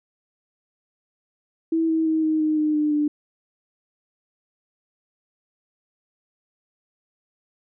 sine tone with pitch steps, 325.9 / 321.6 / 317.4 / 313.2 / 309 / 305 / 300.9 / 297 Hz, E4 / E4 / D#4 / D#4 / D#4 / D#4 / D4 / D4, -20 / -43 / +35 / +11 / -12 / -34 / +42 / +20 cents, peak -18 dBFS, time 1.72-3.08 s, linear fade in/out 5 ms, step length 170 ms, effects none

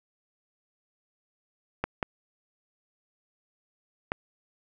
clicks, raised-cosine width 0.5 ms, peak -12 dBFS, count 3, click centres 1.84 / 2.028 / 4.119 s, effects none

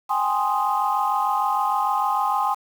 sine chord, Ab major seventh, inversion third, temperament equal, 784 / 830.6 / 1046.5 / 1244.5 Hz, G5 / Ab5 / C6 / Eb6, 0 / 0 / 0 / 0 cents, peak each -26 / -23 / -23 / -26 dBFS, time 0.09-2.55 s, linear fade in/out 20 ms, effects tanh soft clip ceiling -10 dBFS + 7-bit

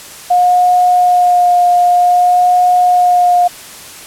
sine tone with vibrato, 715 Hz, F5, 41 cents sharp, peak -6 dBFS, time 0.3-3.48 s, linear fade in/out 10 ms, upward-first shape sine, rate 0.53 Hz, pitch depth 14 cents each way, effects white hiss -32 dBFS RMS until 4.06 s + low-pass 12000 Hz 12 dB/octave

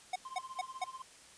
square tone bursts, 740 Hz, F#5, in tune, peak -33 dBFS, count 4, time 0.13-0.842 s, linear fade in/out 5 ms, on 28 ms, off 200 ms
triangle tone with tremolo, 1046.5 Hz, C6, in tune, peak -38 dBFS, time 0.25-1.02 s, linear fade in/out 2 ms, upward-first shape triangle, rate 16 Hz, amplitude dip 95%
effects white hiss -57 dBFS RMS until 1.37 s + resampled to 22050 Hz

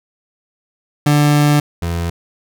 30% pulse tone pair in turn, 147.2 / 84.87 Hz, D3 / F2, +4 / -49 cents, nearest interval minor seventh, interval 953 cents, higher first, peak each -7 / -15 dBFS, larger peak first, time 1.06-1.6 / 1.82-2.1 s, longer first, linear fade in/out 5 ms, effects none

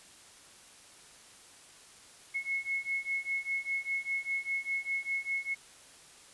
sine beating tone pair, 2180 / 2185 Hz, C#7 / C#7, -29 / -26 cents, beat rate 5 Hz, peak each -35 / -34 dBFS, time 2.34-5.55 s, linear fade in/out 20 ms, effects white hiss -55 dBFS RMS until 6.33 s + resampled to 24000 Hz

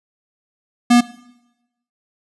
square tone, 241 Hz, B3, 42 cents flat, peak -9 dBFS, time 0.9-1.01 s, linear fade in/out 10 ms, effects noise-tail reverb RT60 0.9 s tail -18 dB re dry + resampled to 24000 Hz

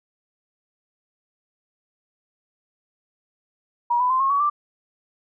sine tone with pitch steps, 956 / 996.6 / 1038.9 / 1083 / 1129 / 1177 Hz, A#5 / B5 / C6 / C#6 / C#6 / D6, +43 / +15 / -13 / -41 / +31 / +3 cents, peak -17 dBFS, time 3.9-4.5 s, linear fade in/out 10 ms, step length 100 ms, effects none

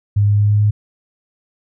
sine tone with pitch steps, 102.4 / 102.99 / 103.59 / 104.19 / 104.79 Hz, G#2 / G#2 / G#2 / G#2 / G#2, -24 / -14 / -4 / +6 / +16 cents, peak -10 dBFS, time 0.16-0.71 s, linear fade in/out 10 ms, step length 110 ms, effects none

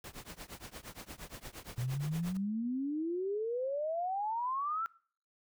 pink noise with tremolo, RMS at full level -44 dBFS, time 0.04-2.37 s, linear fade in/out 2 ms, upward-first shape triangle, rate 8.6 Hz, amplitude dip 100%
sine exponential sweep, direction up, 119.8 to 1367 Hz, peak -32 dBFS, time 1.78-4.86 s, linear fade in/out 0 ms
effects noise-tail reverb RT60 0.5 s tail -23 dB re dry

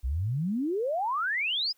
sine exponential sweep, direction up, 57.7 to 5200 Hz, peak -26 dBFS, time 0.03-1.73 s, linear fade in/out 20 ms, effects white hiss -68 dBFS RMS until 1.77 s

